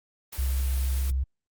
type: noise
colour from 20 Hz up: white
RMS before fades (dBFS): -39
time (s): 0.32-1.11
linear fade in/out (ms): 10
type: tone with pitch glide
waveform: sine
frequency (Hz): 65.41 to 65.86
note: C2 to C2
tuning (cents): 0 to +12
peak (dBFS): -23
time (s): 0.38-1.24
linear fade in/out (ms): 10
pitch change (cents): +12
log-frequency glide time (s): 0.77-1.02
effects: Opus 24 kbps